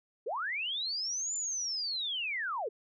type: linear two-way sweep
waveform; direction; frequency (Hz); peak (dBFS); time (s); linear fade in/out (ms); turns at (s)
sine; up then down; 378.5 to 7200 to 378.5; -32; 0.26-2.69; 10; 1.35
effects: none